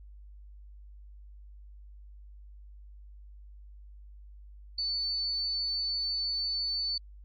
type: tone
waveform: sine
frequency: 4497 Hz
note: C#8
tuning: 24 cents sharp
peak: -29 dBFS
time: 4.78-6.98 s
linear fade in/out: 5 ms
effects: added 50 Hz sine -47 dBFS peak until 7.24 s + Opus 48 kbps